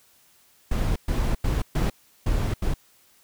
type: noise bursts at uneven times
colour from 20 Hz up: brown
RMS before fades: -23 dBFS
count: 6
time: 0.71-0.96 / 1.08-1.35 / 1.44-1.62 / 1.75-1.9 / 2.26-2.54 / 2.62-2.74 s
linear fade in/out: 5 ms
effects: white hiss -59 dBFS RMS until 3.23 s